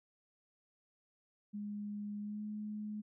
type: tone with pitch glide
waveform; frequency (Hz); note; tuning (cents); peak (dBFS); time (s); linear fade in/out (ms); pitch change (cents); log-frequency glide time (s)
sine; 206.7 to 211.2; G#3 to G#3; -8 to +29; -39; 1.53-3.02; 20; +37; 2.2-2.43
effects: none